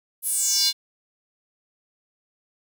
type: tone with high-pass filter sweep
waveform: square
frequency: 319.1 Hz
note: D#4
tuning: 44 cents sharp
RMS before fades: -22 dBFS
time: 0.22-0.73 s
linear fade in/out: 50 ms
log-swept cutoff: 12000 to 3800 Hz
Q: 5.2
effects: none